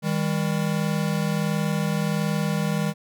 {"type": "tone pair together", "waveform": "square", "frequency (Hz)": [158.59, 200], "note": ["D#3", "G3"], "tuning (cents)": [33, 35], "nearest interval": "major third", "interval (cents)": 402, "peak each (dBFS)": [-25, -26], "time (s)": [0.02, 2.94], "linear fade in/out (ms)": 50, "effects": []}